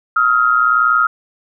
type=tone pair together; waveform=sine; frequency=1271.8 / 1393 Hz; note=D#6 / F6; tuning=+38 / -5 cents; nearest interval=major second; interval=157 cents; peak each=-13 dBFS; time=0.16-1.07 s; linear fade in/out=5 ms; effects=none